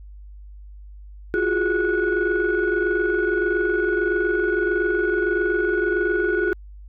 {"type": "tone cluster", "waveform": "sine", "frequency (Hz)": [345.5, 367.1, 414.2, 1466], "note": ["F4", "F#4", "G#4", "F#6"], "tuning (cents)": [-19, -14, -5, -16], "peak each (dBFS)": -23, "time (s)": [1.34, 6.53], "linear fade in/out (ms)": 0, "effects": ["tanh soft clip ceiling -12 dBFS", "added 50 Hz sine -38 dBFS peak until 6.88 s"]}